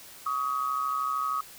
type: tone pair together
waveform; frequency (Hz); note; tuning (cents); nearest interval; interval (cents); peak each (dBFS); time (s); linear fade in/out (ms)
sine; 1128 / 1261; C#6 / D#6; +30 / +23; major second; 193; -31 / -28; 0.26-1.41; 5
effects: white hiss -48 dBFS RMS until 1.58 s